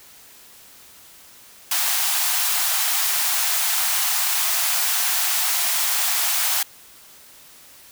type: high-pass noise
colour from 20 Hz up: white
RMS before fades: -21 dBFS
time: 1.71-6.63 s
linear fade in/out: 5 ms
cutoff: 660 Hz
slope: 96 dB/octave
effects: white hiss -47 dBFS RMS until 7.91 s